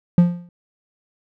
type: tone with exponential decay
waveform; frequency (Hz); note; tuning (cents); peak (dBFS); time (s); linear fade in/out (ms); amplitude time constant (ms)
triangle; 174.61; F3; 0; -4; 0.18-0.49; 2; 67
effects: none